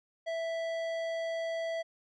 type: tone with tanh clipping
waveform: sine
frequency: 659.3 Hz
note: E5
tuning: in tune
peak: -34 dBFS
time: 0.26-1.83 s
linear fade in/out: 20 ms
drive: 14 dB
effects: none